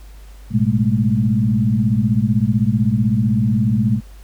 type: tone cluster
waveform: sine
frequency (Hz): 109.7 / 125.2 / 203.5 / 219.5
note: A2 / B2 / G#3 / A3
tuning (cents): -5 / +24 / -35 / -4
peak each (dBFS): -19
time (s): 0.5-4.01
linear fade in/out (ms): 50
effects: added 50 Hz sine -36 dBFS peak until 4.23 s + pink hiss -50 dBFS RMS until 4.23 s